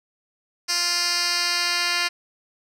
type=tone with band-pass filter sweep; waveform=10% pulse; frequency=349.2 Hz; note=F4; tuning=in tune; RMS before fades=-23 dBFS; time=0.68-2.09 s; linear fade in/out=20 ms; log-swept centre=5400 to 3600 Hz; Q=2.1; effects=none